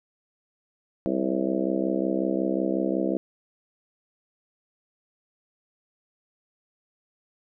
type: harmonic tone with a mistuned harmonic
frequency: 65.5 Hz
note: C2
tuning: 2 cents sharp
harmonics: 3 / 4 / 5 / 6 / 7 / 8 / 9 / 10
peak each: -30 / -30 / -27 / -34 / -33 / -32 / -36 / -35 dBFS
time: 1.06-3.17 s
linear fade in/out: 0 ms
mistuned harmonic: 9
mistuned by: -50 cents
effects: none